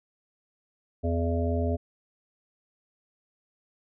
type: harmonic tone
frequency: 84.1 Hz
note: E2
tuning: 35 cents sharp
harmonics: 1 / 3 / 5 / 7 / 8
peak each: -26 / -31 / -33 / -34 / -35 dBFS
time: 1.03-1.77 s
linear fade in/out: 20 ms
effects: none